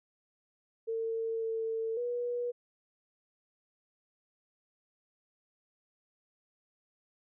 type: tone with pitch steps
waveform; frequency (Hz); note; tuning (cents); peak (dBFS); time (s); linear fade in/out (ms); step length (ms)
sine; 452 / 448.9 / 484.2; A4 / A4 / B4; +47 / +35 / -34; -31; 0.87-2.52; 20; 550
effects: none